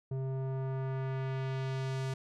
square tone with low-pass filter sweep, 132.7 Hz, C3, 25 cents sharp, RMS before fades -35 dBFS, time 0.11-2.14 s, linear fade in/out 5 ms, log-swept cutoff 480 to 8200 Hz, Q 0.81, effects none

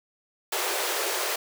pink high-pass noise, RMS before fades -28 dBFS, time 0.52-1.36 s, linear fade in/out 5 ms, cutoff 350 Hz, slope 96 dB/octave, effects none

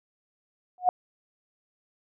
sine tone with exponential growth, 727 Hz, F#5, 31 cents flat, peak -13 dBFS, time 0.78-0.89 s, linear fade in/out 1 ms, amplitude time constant 22 ms, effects none

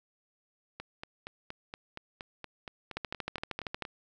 two click trains, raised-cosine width 0.3 ms, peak -18 / -24 dBFS, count 12 / 14, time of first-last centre 2.97-3.823 / 0.8-3.852 s, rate 12.9 / 4.26 Hz, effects none

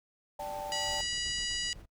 pink noise, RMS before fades -49 dBFS, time 0.39-1.02 s, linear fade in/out 10 ms
sine chord, D suspended fourth, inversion none, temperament equal, 587.3 / 784 / 880 Hz, D5 / G5 / A5, 0 / 0 / 0 cents, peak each -40 dBFS, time 0.39-1.01 s, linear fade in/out 5 ms
harmonic tone, 972 Hz, B5, 28 cents flat, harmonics 2 / 3 / 4 / 5 / 6 / 7 / 8 / 9 / 10, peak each -40 / -36 / -45 / -37 / -47 / -41 / -46 / -51 / -54 dBFS, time 0.72-1.73 s, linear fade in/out 0 ms
brown noise with tremolo, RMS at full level -46 dBFS, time 0.87-1.86 s, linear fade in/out 10 ms, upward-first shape square, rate 7.9 Hz, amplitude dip 45%
effects noise-tail reverb RT60 0.1 s tail -24 dB re dry

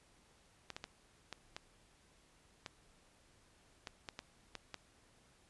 clicks, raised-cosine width 0.2 ms, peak -26 dBFS, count 11, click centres 0.703 / 0.765 / 0.841 / 1.327 / 1.565 / 2.662 / 3.872 / 4.088 / 4.191 / 4.553 / 4.743 s, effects pink hiss -68 dBFS RMS until 5.49 s + resampled to 24000 Hz

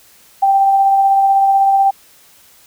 sine tone with tremolo, 784 Hz, G5, in tune, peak -7 dBFS, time 0.42-1.91 s, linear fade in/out 10 ms, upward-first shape triangle, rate 16 Hz, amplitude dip 30%, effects white hiss -47 dBFS RMS until 2.66 s

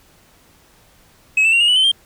sine tone with pitch steps, 2564 / 2657 / 2754 / 2855 / 2959 / 3067 / 3179 Hz, E7 / E7 / F7 / F7 / F#7 / G7 / G7, -49 / +13 / -25 / +37 / -1 / -38 / +24 cents, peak -8 dBFS, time 1.37-1.916 s, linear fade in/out 5 ms, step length 78 ms, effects tanh soft clip ceiling -10 dBFS + pink hiss -52 dBFS RMS until 2.05 s

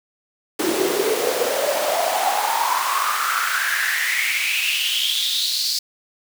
pink noise with high-pass filter sweep, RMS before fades -21 dBFS, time 0.59-5.79 s, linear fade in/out 5 ms, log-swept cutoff 320 to 4700 Hz, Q 7.1, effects none

